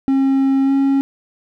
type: tone with pitch glide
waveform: triangle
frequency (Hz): 269.9 to 273.7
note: C#4 to C#4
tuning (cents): -46 to -22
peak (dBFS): -10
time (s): 0.08-1.01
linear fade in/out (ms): 0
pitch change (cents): +24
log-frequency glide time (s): 0.64-0.72
effects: none